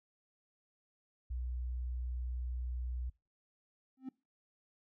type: tone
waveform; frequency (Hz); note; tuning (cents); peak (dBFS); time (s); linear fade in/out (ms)
sine; 61.74; B1; 0; -35; 1.3-3.1; 10
type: tone with exponential growth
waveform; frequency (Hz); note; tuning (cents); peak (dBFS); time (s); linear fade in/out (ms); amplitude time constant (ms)
triangle; 261.6; C4; 0; -34; 3.97-4.09; 5; 26
effects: noise-tail reverb RT60 0.3 s tail -25 dB re dry + tanh soft clip ceiling -30 dBFS